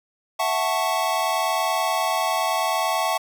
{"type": "chord", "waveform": "square", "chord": "F# minor seventh", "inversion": "third", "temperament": "equal", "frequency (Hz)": [659.3, 740, 880, 1108.7], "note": ["E5", "F#5", "A5", "C#6"], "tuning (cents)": [0, 0, 0, 0], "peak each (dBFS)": -27, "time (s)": [0.39, 3.18], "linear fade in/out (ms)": 10, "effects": []}